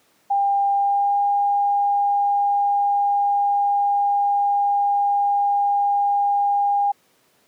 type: tone with pitch glide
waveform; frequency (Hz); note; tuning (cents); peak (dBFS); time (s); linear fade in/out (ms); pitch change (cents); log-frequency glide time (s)
sine; 800 to 809.3; G5 to G#5; +35 to -45; -16; 0.3-6.92; 10; +20; 0.74-1.2
effects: pink hiss -60 dBFS RMS until 7.47 s + high-pass 200 Hz 12 dB/octave